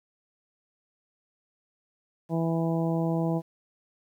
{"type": "harmonic tone", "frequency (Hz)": 164.81, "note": "E3", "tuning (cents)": 0, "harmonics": [1, 2, 3, 4, 5, 6], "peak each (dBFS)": [-26, -30, -34, -34, -38, -42], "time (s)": [2.29, 3.42], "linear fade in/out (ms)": 50, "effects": ["10-bit"]}